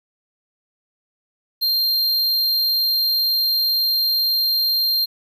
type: tone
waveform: square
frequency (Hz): 4186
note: C8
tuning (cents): 0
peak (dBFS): -17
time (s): 1.61-5.06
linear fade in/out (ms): 20
effects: 9-bit